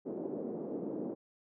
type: band-pass noise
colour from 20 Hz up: white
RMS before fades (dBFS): -39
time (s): 0.05-1.15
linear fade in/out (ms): 20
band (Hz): 210 to 450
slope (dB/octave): 24
effects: none